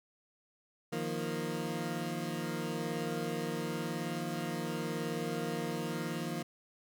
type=chord; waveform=20% pulse; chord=Eb suspended second; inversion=none; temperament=equal; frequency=155.56 / 174.61 / 233.1 Hz; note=Eb3 / F3 / Bb3; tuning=0 / 0 / 0 cents; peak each=-34 dBFS; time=0.92-6.43 s; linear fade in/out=10 ms; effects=none